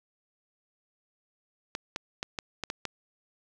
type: clicks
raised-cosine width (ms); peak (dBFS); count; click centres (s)
0.2; -15; 7; 1.751 / 1.961 / 2.229 / 2.388 / 2.637 / 2.701 / 2.853
effects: none